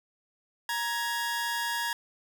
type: tone pair together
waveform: sawtooth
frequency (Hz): 939 / 1669.9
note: A#5 / G#6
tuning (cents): +12 / +9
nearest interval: minor seventh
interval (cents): 997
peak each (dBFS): -28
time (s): 0.69-1.93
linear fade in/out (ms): 2
effects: none

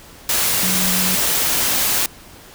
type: tone in noise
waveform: sine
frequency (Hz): 185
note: F#3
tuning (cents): 0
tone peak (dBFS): -23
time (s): 0.63-1.15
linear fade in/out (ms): 2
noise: white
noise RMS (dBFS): -18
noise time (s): 0.29-2.06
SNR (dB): -8
effects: pink hiss -42 dBFS RMS until 2.54 s

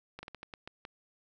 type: slowing click train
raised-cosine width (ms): 0.3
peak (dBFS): -27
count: 8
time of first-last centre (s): 0.19-0.851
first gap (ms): 40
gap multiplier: 1.28
effects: none

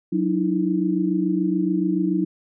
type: tone cluster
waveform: sine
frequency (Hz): 183.4 / 300.4 / 327.4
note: F#3 / D4 / E4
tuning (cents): -15 / +39 / -12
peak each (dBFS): -23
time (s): 0.12-2.25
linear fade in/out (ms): 10
effects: none

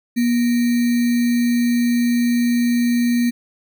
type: tone with sample-and-hold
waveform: sine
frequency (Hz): 239.9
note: A#3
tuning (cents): +50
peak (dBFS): -14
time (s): 0.16-3.31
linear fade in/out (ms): 20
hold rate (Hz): 2100
effects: none

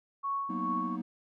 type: tone with tremolo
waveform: sine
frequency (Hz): 1108.7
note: C#6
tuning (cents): 0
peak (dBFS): -29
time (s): 0.23-0.97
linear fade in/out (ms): 20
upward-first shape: sine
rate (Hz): 2.5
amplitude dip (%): 55
type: chord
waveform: triangle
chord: B major seventh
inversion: second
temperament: equal with one note detuned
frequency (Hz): 185 / 233.1 / 246.9 / 315.3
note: F#3 / A#3 / B3 / D#4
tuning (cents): 0 / 0 / 0 / +23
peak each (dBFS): -37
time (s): 0.49-1.02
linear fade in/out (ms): 10
effects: none

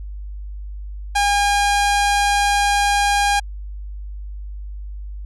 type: tone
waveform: sawtooth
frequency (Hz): 811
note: G#5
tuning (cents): -41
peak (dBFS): -11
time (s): 1.15-3.4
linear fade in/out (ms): 10
effects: added 50 Hz sine -28 dBFS peak until 5.25 s + resampled to 24000 Hz

